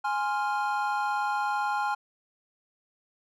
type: chord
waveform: triangle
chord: F minor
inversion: first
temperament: equal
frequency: 830.6 / 1046.5 / 1396.9 Hz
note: Ab5 / C6 / F6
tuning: 0 / 0 / 0 cents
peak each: -26 / -31 / -30 dBFS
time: 0.04-1.95 s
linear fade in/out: 10 ms
effects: none